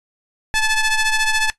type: ring-modulated tone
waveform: sawtooth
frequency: 869 Hz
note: A5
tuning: 22 cents flat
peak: -8 dBFS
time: 0.54-1.5 s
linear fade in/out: 0 ms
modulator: 862 Hz
effects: noise-tail reverb RT60 0.1 s tail -17 dB re dry + resampled to 24000 Hz